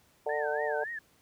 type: harmonic tone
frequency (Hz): 148.9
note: D3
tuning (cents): +24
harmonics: 3 / 4 / 5 / 6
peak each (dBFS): -33 / -33 / -36 / -39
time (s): 0.26-0.84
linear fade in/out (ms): 5
type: tone with vibrato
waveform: sine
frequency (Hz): 1687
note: G#6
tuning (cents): +27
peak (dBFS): -35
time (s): 0.29-0.99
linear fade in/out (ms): 5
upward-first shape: sine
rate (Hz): 3.6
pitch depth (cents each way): 190
effects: pink hiss -65 dBFS RMS until 1.21 s + high-pass 60 Hz 12 dB/octave